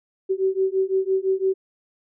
sine beating tone pair, 378.9 / 384.8 Hz, F#4 / G4, +41 / -32 cents, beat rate 5.9 Hz, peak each -22 dBFS, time 0.29-1.54 s, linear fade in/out 20 ms, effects none

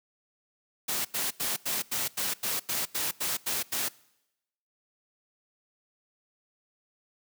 white noise bursts, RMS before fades -30 dBFS, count 12, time 0.88-3.888 s, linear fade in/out 10 ms, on 170 ms, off 88 ms, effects noise-tail reverb RT60 0.9 s tail -23 dB re dry + high-pass 100 Hz 12 dB/octave

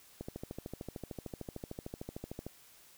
click train, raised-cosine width 2 ms, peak -27 dBFS, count 31, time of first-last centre 0.21-2.466 s, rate 13.3 Hz, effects white hiss -60 dBFS RMS until 2.97 s

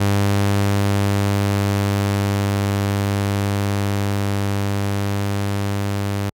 sawtooth tone with level ramp, 100.2 Hz, G2, 38 cents sharp, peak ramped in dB -11 to -16 dBFS, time 0-6.3 s, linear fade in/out 10 ms, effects AAC 64 kbps

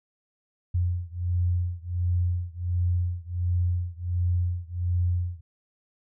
sine beating tone pair, 87.8 / 89.2 Hz, F2 / F2, +10 / +37 cents, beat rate 1.4 Hz, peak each -26 / -27 dBFS, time 0.74-5.41 s, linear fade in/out 10 ms, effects none

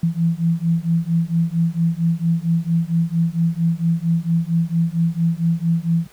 sine beating tone pair, 164.7 / 169.1 Hz, E3 / E3, -1 / +44 cents, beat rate 4.4 Hz, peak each -19 dBFS, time 0.03-6.07 s, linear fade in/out 5 ms, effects pink hiss -50 dBFS RMS until 6.12 s

